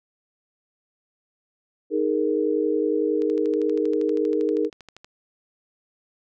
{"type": "chord", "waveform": "sine", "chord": "D# suspended fourth", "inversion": "none", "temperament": "equal", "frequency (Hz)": [311.1, 415.3, 466.2], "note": ["D#4", "G#4", "A#4"], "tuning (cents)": [0, 0, 0], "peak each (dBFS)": -24, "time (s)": [1.9, 4.7], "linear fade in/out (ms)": 50}
{"type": "click train", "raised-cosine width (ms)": 0.2, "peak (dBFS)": -26, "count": 24, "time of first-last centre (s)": [3.22, 5.045], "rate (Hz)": 12.6}
{"effects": []}